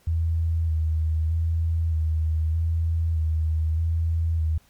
sine tone with vibrato, 80.7 Hz, E2, 36 cents flat, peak -20 dBFS, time 0.07-4.58 s, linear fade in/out 5 ms, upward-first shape square, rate 0.81 Hz, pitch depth 29 cents each way, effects pink hiss -60 dBFS RMS until 4.69 s + MP3 96 kbps

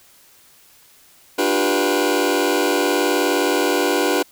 sawtooth chord, G dominant seventh, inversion second, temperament just, 294 / 352.8 / 392 / 490 Hz, D4 / F4 / G4 / B4, +2 / +18 / 0 / -14 cents, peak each -18 dBFS, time 1.38-4.23 s, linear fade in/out 10 ms, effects white hiss -51 dBFS RMS until 4.31 s

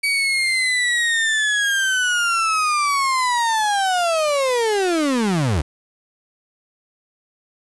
35% pulse linear sweep, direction down, 2280 to 66.1 Hz, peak -15 dBFS, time 0.03-5.62 s, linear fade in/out 10 ms, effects resampled to 24000 Hz + 7-bit

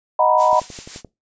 sine chord, B major seventh, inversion first, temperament equal, 622.3 / 740 / 932.3 / 987.8 Hz, D#5 / F#5 / A#5 / B5, 0 / 0 / 0 / 0 cents, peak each -17 / -19 / -20 / -16 dBFS, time 0.19-0.6 s, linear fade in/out 5 ms
blue noise with tremolo, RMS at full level -28 dBFS, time 0.37-1.03 s, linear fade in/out 50 ms, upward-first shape triangle, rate 5.6 Hz, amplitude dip 65%
click train, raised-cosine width 2 ms, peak -23 dBFS, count 7, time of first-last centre 0.53-1.047 s, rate 11.6 Hz
effects noise-tail reverb RT60 0.2 s tail -20 dB re dry + resampled to 16000 Hz

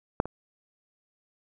clicks, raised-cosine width 1 ms, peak -7 / -22 dBFS, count 2, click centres 0.201 / 0.256 s, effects none

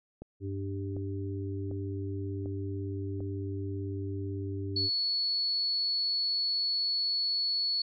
click train, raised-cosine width 2 ms, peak -29 dBFS, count 5, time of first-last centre 0.22-3.205 s, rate 1.34 Hz
harmonic tone, 98 Hz, G2, in tune, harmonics 1 / 3 / 4, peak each -34 / -39 / -40 dBFS, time 0.4-4.9 s, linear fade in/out 50 ms
sine tone, 4404 Hz, C#8, 12 cents flat, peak -27 dBFS, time 4.76-7.82 s, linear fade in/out 5 ms
effects none

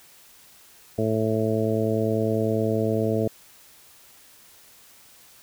harmonic tone, 109.9 Hz, A2, 2 cents flat, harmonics 1 / 2 / 3 / 4 / 5 / 6, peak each -27 / -27 / -29 / -26 / -30 / -30 dBFS, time 0.98-3.28 s, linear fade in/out 5 ms, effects white hiss -52 dBFS RMS until 5.42 s

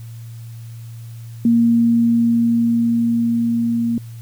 sine tone with level ramp, 233.1 Hz, A#3, in tune, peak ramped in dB -10 to -16 dBFS, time 1.45-3.98 s, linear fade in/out 2 ms, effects added 115 Hz sine -31 dBFS peak until 4.21 s + white hiss -50 dBFS RMS until 4.21 s

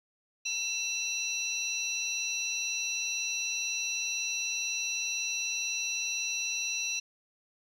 sine tone cluster, 2691 / 4016 / 5820 Hz, E7 / B7 / F#8, +35 / +28 / -29 cents, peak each -33 / -35 / -33 dBFS, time 0.45-7 s, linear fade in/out 10 ms, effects tanh soft clip ceiling -24 dBFS + 11-bit

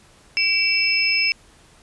sine tone cluster, 2293 / 2684 / 5190 Hz, D7 / E7 / E8, -42 / +31 / -28 cents, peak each -21 dBFS, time 0.37-1.32 s, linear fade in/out 0 ms, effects pink hiss -52 dBFS RMS until 1.82 s + resampled to 24000 Hz

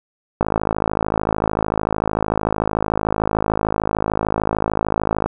click train, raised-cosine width 1 ms, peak -4 dBFS, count 260, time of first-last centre 0.41-5.26 s, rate 53.4 Hz, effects none

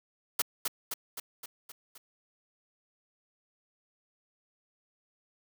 white noise with echo, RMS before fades -27 dBFS, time 0.39-0.42 s, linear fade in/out 5 ms, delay 260 ms, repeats 6, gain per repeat -4 dB, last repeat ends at 1.98 s, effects high-pass 200 Hz 12 dB/octave

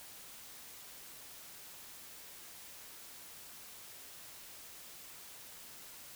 silence, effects white hiss -52 dBFS RMS until 6.15 s

